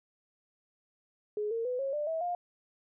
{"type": "tone with pitch steps", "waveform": "sine", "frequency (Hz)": [420, 458, 499.5, 544.7, 594, 647.7, 706.4], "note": ["G#4", "A#4", "B4", "C#5", "D5", "E5", "F5"], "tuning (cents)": [19, -31, 20, -30, 20, -31, 20], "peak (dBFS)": -30, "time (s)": [1.37, 2.35], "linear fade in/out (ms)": 2, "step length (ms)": 140, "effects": []}